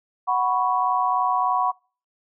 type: chord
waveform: sine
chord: F# suspended fourth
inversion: none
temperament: just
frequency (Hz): 740 / 986.7 / 1110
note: F#5 / B5 / C#6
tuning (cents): 0 / -2 / +2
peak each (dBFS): -23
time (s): 0.27-1.72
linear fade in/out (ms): 20
effects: noise-tail reverb RT60 0.4 s tail -26 dB re dry